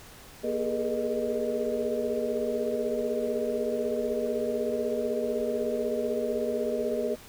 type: tone cluster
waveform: sine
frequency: 239 / 410 / 426 / 481 / 614 Hz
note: A#3 / G#4 / G#4 / B4 / D#5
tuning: +43 / -22 / +44 / -46 / -23 cents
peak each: -34 / -33 / -33 / -32 / -32 dBFS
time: 0.43-7.16 s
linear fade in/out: 20 ms
effects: pink hiss -49 dBFS RMS until 7.28 s